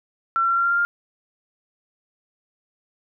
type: tone with pitch steps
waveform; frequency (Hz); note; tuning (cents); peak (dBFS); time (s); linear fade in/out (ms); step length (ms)
sine; 1350 / 1358.6 / 1367.3 / 1376 / 1384.8 / 1393.6 / 1402.5; E6 / F6 / F6 / F6 / F6 / F6 / F6; +41 / -48 / -37 / -26 / -15 / -4 / +7; -17; 0.36-0.85; 0; 70
effects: none